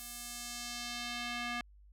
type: tone with band-pass filter sweep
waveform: square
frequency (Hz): 240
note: B3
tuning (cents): -49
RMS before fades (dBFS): -41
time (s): 0-1.61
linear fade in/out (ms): 0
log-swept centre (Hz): 12000 to 2100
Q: 1
effects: added 50 Hz sine -56 dBFS peak until 1.92 s